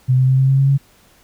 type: tone with pitch steps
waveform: sine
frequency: 128.2 / 129.84 / 131.5 / 133.18 / 134.88 / 136.61 / 138.36 Hz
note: C3 / C3 / C3 / C3 / C#3 / C#3 / C#3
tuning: -35 / -13 / +9 / +31 / -47 / -25 / -3 cents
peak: -10 dBFS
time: 0.08-0.78 s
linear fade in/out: 20 ms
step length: 100 ms
effects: pink hiss -52 dBFS RMS until 1.23 s